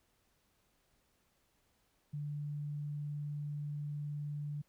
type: tone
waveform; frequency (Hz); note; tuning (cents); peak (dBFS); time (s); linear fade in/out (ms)
sine; 146.83; D3; 0; -37; 2.13-4.62; 10
effects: pink hiss -75 dBFS RMS until 4.68 s